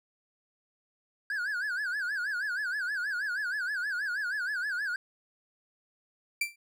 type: tone with vibrato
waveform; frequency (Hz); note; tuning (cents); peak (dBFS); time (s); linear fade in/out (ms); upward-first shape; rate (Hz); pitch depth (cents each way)
triangle; 1568; G6; 0; -28; 1.3-4.96; 2; sine; 6.3; 170
type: tone with exponential decay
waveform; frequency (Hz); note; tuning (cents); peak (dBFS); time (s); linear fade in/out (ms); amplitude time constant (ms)
40% pulse; 2349; D7; 0; -23; 6.41-6.56; 5; 32
effects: none